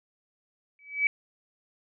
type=tone with exponential growth; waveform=sine; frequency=2288 Hz; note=D7; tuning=46 cents flat; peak=-17 dBFS; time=0.79-1.07 s; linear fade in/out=1 ms; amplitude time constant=59 ms; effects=none